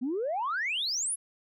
sine exponential sweep, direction up, 234.8 to 11175 Hz, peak -27 dBFS, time 0.01-1.16 s, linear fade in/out 20 ms, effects tanh soft clip ceiling -24 dBFS

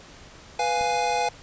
square chord, F diminished, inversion second, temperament equal, 493.9 / 698.5 / 830.6 Hz, Cb5 / F5 / Ab5, 0 / 0 / 0 cents, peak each -30 / -28 / -25 dBFS, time 0.59-1.29 s, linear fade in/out 5 ms
click, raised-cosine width 5 ms, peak -28 dBFS, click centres 0.811 s
effects pink hiss -47 dBFS RMS until 1.42 s + resampled to 16000 Hz

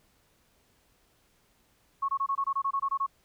sine tone bursts, 1100 Hz, C#6, 14 cents flat, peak -25 dBFS, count 12, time 2.02-3.065 s, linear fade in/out 10 ms, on 66 ms, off 23 ms, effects pink hiss -67 dBFS RMS until 3.24 s

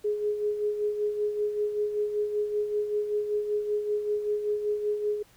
sine tone with tremolo, 418.2 Hz, G#4, 12 cents sharp, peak -23 dBFS, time 0.04-5.23 s, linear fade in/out 10 ms, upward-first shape sine, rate 5.2 Hz, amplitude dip 55%, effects pink hiss -59 dBFS RMS until 5.36 s

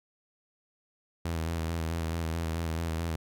sawtooth tone with vibrato, 82.2 Hz, E2, 4 cents flat, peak -26 dBFS, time 1.25-3.16 s, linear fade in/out 5 ms, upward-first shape square, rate 4.6 Hz, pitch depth 33 cents each way, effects none

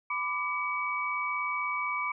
sine tone cluster, 998 / 1177 / 2274 Hz, B5 / D6 / C#7, +18 / +3 / +44 cents, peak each -35 / -33 / -32 dBFS, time 0.1-2.12 s, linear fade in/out 5 ms, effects none

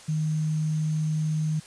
sine tone with sample-and-hold, 155.56 Hz, D#3, in tune, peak -23 dBFS, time 0.08-1.6 s, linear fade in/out 10 ms, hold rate 6300 Hz, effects white hiss -48 dBFS RMS until 1.66 s + resampled to 22050 Hz

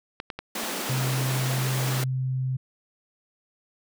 clicks, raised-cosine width 0.3 ms, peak -17 dBFS, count 4, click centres 0.201 / 0.302 / 0.39 / 0.635 s
pink high-pass noise, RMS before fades -31 dBFS, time 0.55-2.04 s, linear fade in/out 5 ms, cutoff 180 Hz, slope 96 dB/octave
sine tone, 130 Hz, C3, 11 cents flat, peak -24 dBFS, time 0.89-2.57 s, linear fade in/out 10 ms
effects none

